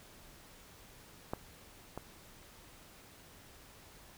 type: clicks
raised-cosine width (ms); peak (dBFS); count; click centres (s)
1; -21 / -26; 2; 1.335 / 1.976
effects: pink hiss -57 dBFS RMS until 4.17 s